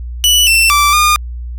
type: tone with pitch steps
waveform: sawtooth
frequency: 2959 / 2686 / 1167 / 1215 Hz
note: F#7 / E7 / D6 / D#6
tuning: -1 / +32 / -11 / -42 cents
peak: -4 dBFS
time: 0.24-1.16 s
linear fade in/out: 0 ms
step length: 230 ms
effects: added 60 Hz sine -21 dBFS peak until 1.58 s